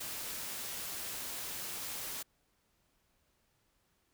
white noise, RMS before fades -41 dBFS, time 0-2.23 s, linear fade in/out 10 ms, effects pink hiss -75 dBFS RMS until 4.13 s

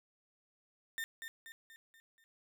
35% pulse tone with echo, 1813 Hz, A#6, 49 cents flat, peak -35 dBFS, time 0.98-1.04 s, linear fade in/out 0 ms, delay 240 ms, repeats 5, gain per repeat -6 dB, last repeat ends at 2.24 s, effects none

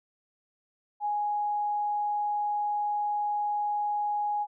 sine tone, 830.6 Hz, G#5, in tune, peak -26 dBFS, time 1-4.47 s, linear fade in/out 50 ms, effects none

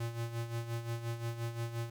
square tone with tremolo, 116.54 Hz, A#2, in tune, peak -34 dBFS, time 0-1.9 s, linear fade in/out 5 ms, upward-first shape sine, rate 5.7 Hz, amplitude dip 65%, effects 11-bit

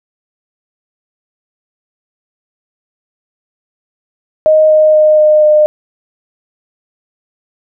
sine tone with pitch steps, 622.3 / 618.4 / 614.4 / 610.6 / 606.7 Hz, D#5 / D#5 / D#5 / D#5 / D#5, 0 / -11 / -22 / -33 / -44 cents, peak -4 dBFS, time 4.46-5.66 s, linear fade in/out 0 ms, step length 240 ms, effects none

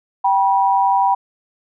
sine tone pair together, 781.7 / 971 Hz, G5 / B5, -5 / -30 cents, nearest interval major third, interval 375 cents, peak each -15 dBFS, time 0.24-1.15 s, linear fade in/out 10 ms, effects none

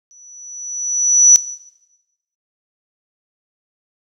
sine tone with exponential growth, 5920 Hz, F#8, in tune, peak -3 dBFS, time 0.11-1.36 s, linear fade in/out 0 ms, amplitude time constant 270 ms, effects noise-tail reverb RT60 1.0 s tail -17 dB re dry

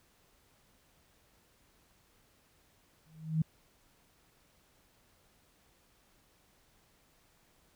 sine tone with exponential growth, 158.5 Hz, D#3, 32 cents sharp, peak -23 dBFS, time 3.06-3.42 s, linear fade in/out 5 ms, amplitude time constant 77 ms, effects pink hiss -68 dBFS RMS until 7.75 s

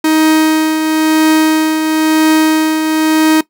45% pulse tone with tremolo, 314 Hz, D#4, 16 cents sharp, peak -6 dBFS, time 0.04-3.41 s, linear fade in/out 5 ms, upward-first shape triangle, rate 0.99 Hz, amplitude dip 50%, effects noise-tail reverb RT60 0.1 s tail -18 dB re dry

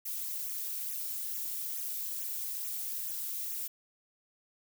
violet noise with flanger, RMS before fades -37 dBFS, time 0.05-3.68 s, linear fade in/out 10 ms, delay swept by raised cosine 0.21 to 4.31 ms, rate 2.3 Hz, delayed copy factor -0.85, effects none

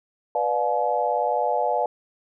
sine chord, B diminished seventh, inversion none, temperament just, 493.9 / 592.7 / 711.2 / 853.4 Hz, B4 / D5 / F5 / Ab5, 0 / +16 / +31 / +47 cents, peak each -27 / -26 / -25 / -25 dBFS, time 0.35-1.86 s, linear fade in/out 2 ms, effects none

